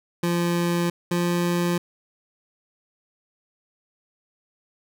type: tone pair in turn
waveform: 25% pulse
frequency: 172.7 / 174.2 Hz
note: F3 / F3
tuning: -19 / -4 cents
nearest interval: unison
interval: 15 cents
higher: second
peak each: -17 dBFS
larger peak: neither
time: 0.23-0.9 / 1.11-1.78 s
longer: neither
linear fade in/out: 5 ms
effects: none